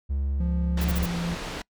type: tone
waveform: triangle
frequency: 69.3 Hz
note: C#2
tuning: in tune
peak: -22 dBFS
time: 0.09-1.06 s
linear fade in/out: 20 ms
type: tone with pitch glide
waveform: triangle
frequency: 174.61 to 171.02 Hz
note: F3 to F3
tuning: 0 to -36 cents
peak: -25 dBFS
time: 0.4-1.35 s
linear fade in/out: 5 ms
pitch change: -36 cents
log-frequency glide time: 1.01-1.19 s
type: low-pass noise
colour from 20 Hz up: pink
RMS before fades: -34 dBFS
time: 0.77-1.62 s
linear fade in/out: 5 ms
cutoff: 5200 Hz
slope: 12 dB/octave
type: noise bursts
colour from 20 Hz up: violet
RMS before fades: -34 dBFS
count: 4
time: 0.81-1.06 s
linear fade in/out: 5 ms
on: 34 ms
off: 38 ms
effects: noise-tail reverb RT60 0.1 s tail -25 dB re dry